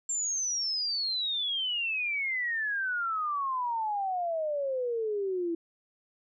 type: exponential sweep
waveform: sine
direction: down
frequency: 7420 to 329.6 Hz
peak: -28 dBFS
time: 0.09-5.55 s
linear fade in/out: 5 ms
effects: none